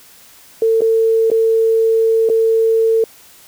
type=tone with dropouts; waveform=sine; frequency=450 Hz; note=A4; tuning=39 cents sharp; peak=-10 dBFS; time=0.62-3.04 s; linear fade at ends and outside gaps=2 ms; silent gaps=0.808-0.818 / 1.302-1.315 / 2.29-2.298 s; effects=white hiss -44 dBFS RMS until 3.47 s